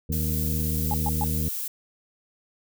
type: harmonic tone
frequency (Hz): 77.78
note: D#2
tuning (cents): 0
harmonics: 1 / 2 / 3 / 4 / 6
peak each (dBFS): -27 / -29 / -33 / -41 / -41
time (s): 0.09-1.49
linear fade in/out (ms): 5
type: noise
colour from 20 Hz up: violet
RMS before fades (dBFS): -31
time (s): 0.12-1.68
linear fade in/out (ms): 5
type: tone bursts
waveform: sine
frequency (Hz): 830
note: G#5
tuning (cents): -1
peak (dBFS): -25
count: 3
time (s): 0.91-1.24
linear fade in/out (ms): 2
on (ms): 30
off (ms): 120
effects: none